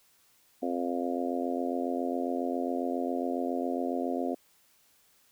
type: harmonic tone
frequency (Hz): 87.31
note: F2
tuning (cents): 0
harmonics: 3 / 4 / 5 / 6 / 7 / 8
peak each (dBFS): -32 / -36 / -38 / -38 / -38 / -36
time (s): 0.62-4.35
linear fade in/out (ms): 10
effects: white hiss -65 dBFS RMS until 5.31 s